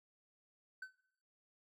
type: tone with exponential decay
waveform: triangle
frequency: 1522 Hz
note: F#6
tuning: 48 cents sharp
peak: -39 dBFS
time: 0.82-0.95 s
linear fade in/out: 5 ms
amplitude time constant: 28 ms
effects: noise-tail reverb RT60 0.7 s tail -20 dB re dry

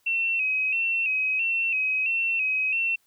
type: tone with vibrato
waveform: sine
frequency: 2618 Hz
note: E7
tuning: 13 cents flat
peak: -22 dBFS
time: 0.06-2.96 s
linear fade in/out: 10 ms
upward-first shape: square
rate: 1.5 Hz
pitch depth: 55 cents each way
effects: white hiss -67 dBFS RMS until 3.06 s

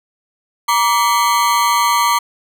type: ring-modulated tone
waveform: 40% pulse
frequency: 1056 Hz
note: C6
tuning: 16 cents sharp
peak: -8 dBFS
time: 0.68-2.19 s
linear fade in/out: 10 ms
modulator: 107 Hz
effects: none

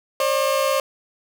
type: tone pair together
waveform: 30% pulse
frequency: 539 / 597.5 Hz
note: C#5 / D5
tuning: -49 / +30 cents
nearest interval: major second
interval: 179 cents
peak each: -17 / -20 dBFS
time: 0.2-0.8 s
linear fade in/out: 2 ms
effects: none

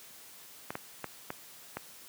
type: clicks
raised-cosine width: 0.5 ms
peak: -20 dBFS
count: 5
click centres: 0.705 / 0.754 / 1.043 / 1.304 / 1.77 s
effects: white hiss -52 dBFS RMS until 2.08 s + high-pass 100 Hz 12 dB/octave

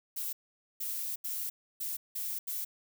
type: noise bursts at uneven times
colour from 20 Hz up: violet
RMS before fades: -36 dBFS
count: 6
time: 0.16-0.33 / 0.8-1.16 / 1.24-1.5 / 1.8-1.97 / 2.15-2.39 / 2.47-2.65 s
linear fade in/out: 10 ms
effects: none

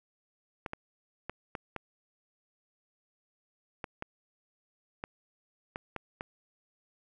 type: clicks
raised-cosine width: 0.5 ms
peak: -21 dBFS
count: 11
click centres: 0.662 / 0.734 / 1.296 / 1.552 / 1.763 / 3.842 / 4.024 / 5.039 / 5.759 / 5.963 / 6.209 s
effects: none

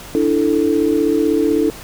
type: chord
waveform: sine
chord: D suspended second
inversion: none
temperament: equal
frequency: 293.7 / 329.6 / 440 Hz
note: D4 / E4 / A4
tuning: 0 / 0 / 0 cents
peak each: -17 dBFS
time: 0.15-1.7 s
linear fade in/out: 0 ms
effects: pink hiss -35 dBFS RMS until 1.83 s

